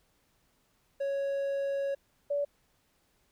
triangle / sine tone pair in turn, 554.4 / 573.6 Hz, C#5 / D5, 0 / -41 cents, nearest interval minor second, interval 59 cents, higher second, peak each -27 dBFS, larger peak neither, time 1-1.95 / 2.3-2.45 s, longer first, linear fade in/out 10 ms, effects pink hiss -71 dBFS RMS until 3.31 s

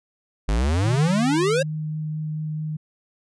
square exponential sweep, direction up, 48 to 560 Hz, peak -19 dBFS, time 0.48-1.63 s, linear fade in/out 10 ms
sine tone with vibrato, 154.5 Hz, D#3, 12 cents flat, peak -25 dBFS, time 0.84-2.77 s, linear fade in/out 10 ms, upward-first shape sine, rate 4.6 Hz, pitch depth 8 cents each way
effects resampled to 22050 Hz

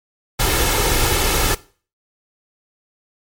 pink noise with comb filter, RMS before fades -17 dBFS, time 0.39-1.55 s, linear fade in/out 10 ms, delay 2.3 ms, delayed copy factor +0.55, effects noise-tail reverb RT60 0.4 s tail -19 dB re dry + MP3 64 kbps

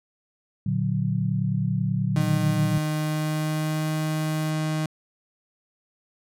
sine chord, Bb augmented, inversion none, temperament equal, 116.54 / 146.83 / 185 Hz, Bb2 / D3 / F#3, 0 / 0 / 0 cents, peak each -26 dBFS, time 0.66-2.78 s, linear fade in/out 5 ms
35% pulse tone with pitch glide, 153.7 to 155.76 Hz, D#3 to D#3, -21 to +2 cents, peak -22 dBFS, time 2.16-4.86 s, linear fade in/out 2 ms, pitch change +23 cents, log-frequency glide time 2.97-3.92 s
violet noise, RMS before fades -42 dBFS, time 2.2-4.51 s, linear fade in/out 10 ms
effects low-pass 12000 Hz 12 dB/octave

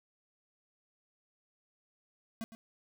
square tone with echo, 224.6 Hz, A3, 36 cents sharp, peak -37 dBFS, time 2.41-2.44 s, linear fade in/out 0 ms, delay 110 ms, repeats 1, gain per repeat -12 dB, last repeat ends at 2.55 s, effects none

